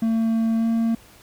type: tone with pitch glide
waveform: triangle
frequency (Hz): 225.5 to 228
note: A3 to A#3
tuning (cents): +43 to -38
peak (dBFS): -16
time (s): 0.02-0.95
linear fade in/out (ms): 5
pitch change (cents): +19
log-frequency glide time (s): 0.56-0.67
effects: pink hiss -50 dBFS RMS until 1.22 s